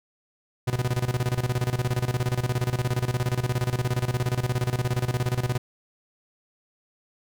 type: tone with tremolo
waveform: 45% pulse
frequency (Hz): 123.9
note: B2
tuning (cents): +6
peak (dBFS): -21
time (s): 0.67-5.58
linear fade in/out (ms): 10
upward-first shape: square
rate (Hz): 17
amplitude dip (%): 80
effects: none